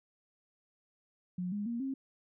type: tone with pitch steps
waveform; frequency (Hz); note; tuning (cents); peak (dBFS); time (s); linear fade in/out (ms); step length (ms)
sine; 180.1 / 205.7 / 234.9 / 268.3; F#3 / G#3 / A#3 / C4; -46 / -16 / +13 / +44; -33; 1.38-1.94; 5; 140
effects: none